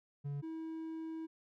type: tone pair in turn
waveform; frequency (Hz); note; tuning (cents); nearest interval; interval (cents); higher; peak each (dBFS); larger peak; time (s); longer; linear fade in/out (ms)
triangle; 142.6 / 322.3; C#3 / E4; +49 / -39; octave + major second; 1412; second; -35 / -38; first; 0.24-0.42 / 0.42-1.27; second; 20
effects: none